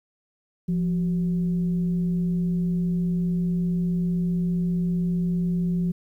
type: tone with frequency modulation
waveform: sine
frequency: 174.61 Hz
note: F3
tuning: in tune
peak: -21 dBFS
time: 0.68-5.92 s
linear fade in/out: 10 ms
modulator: 207 Hz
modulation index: 0.26
effects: 10-bit